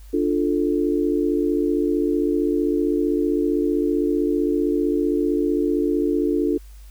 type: chord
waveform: sine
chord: D minor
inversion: none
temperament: equal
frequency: 293.7 / 349.2 / 440 Hz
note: D4 / F4 / A4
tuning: 0 / 0 / 0 cents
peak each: -21 / -22 / -24 dBFS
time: 0.13-6.58 s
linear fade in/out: 10 ms
effects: added 50 Hz sine -39 dBFS peak until 6.9 s + white hiss -55 dBFS RMS until 6.9 s